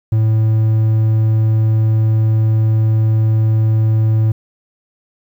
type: tone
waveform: triangle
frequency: 110 Hz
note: A2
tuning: in tune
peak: -8 dBFS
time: 0.12-4.32 s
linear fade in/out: 5 ms
effects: 8-bit